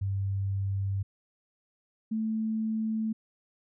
sine tone pair in turn, 98 / 220 Hz, G2 / A3, 0 / 0 cents, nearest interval octave + major second, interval 1400 cents, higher second, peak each -27 dBFS, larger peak neither, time 0.01-1.03 / 2.11-3.13 s, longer neither, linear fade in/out 10 ms, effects none

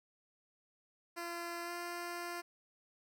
10% pulse tone with pitch glide, 342.8 to 347.4 Hz, F4 to F4, -32 to -9 cents, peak -32 dBFS, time 1.16-2.42 s, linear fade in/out 20 ms, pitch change +23 cents, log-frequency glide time 1.64-1.71 s, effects none

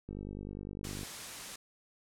click train, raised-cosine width 3 ms, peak -29 dBFS, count 48, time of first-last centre 0.09-1.032 s, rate 49.9 Hz
white noise, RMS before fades -43 dBFS, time 0.84-1.56 s, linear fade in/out 5 ms
effects low-pass 10000 Hz 12 dB/octave

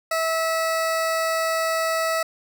20% pulse tone, 650 Hz, E5, 24 cents flat, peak -16 dBFS, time 0.11-2.23 s, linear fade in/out 5 ms, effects none

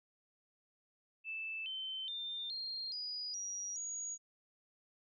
sine tone with pitch steps, 2637 / 3082 / 3602 / 4210 / 4921 / 5751 / 6722 Hz, E7 / G7 / A7 / C8 / D#8 / F8 / G#8, 0 / -30 / +40 / +10 / -20 / +50 / +20 cents, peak -39 dBFS, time 1.24-4.18 s, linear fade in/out 50 ms, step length 420 ms, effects none

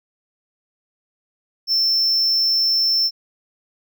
triangle tone, 5350 Hz, E8, 25 cents sharp, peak -14 dBFS, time 1.67-3.11 s, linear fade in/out 50 ms, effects none

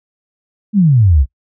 sine exponential sweep, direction down, 220 to 60.9 Hz, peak -6 dBFS, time 0.73-1.26 s, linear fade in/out 50 ms, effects noise-tail reverb RT60 0.1 s tail -24 dB re dry

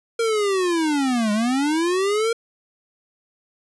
square linear two-way sweep, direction down then up, 466.2 to 204.8 to 466.2 Hz, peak -19 dBFS, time 0.19-2.33 s, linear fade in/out 5 ms, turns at 1.32 s, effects resampled to 24000 Hz

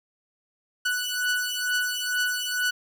sawtooth beating tone pair, 1480 / 1482.2 Hz, F#6 / F#6, 0 / +3 cents, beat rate 2.2 Hz, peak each -24 dBFS, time 0.85-2.71 s, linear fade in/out 10 ms, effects none

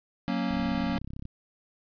square chord, F# major, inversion none, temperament equal, 185 / 233.1 / 277.2 Hz, F#3 / A#3 / C#4, 0 / 0 / 0 cents, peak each -32 / -31 / -33 dBFS, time 0.28-0.98 s, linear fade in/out 0 ms
click train, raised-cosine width 5 ms, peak -27 dBFS, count 26, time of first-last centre 0.51-1.254 s, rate 33.6 Hz
effects resampled to 11025 Hz + 10-bit

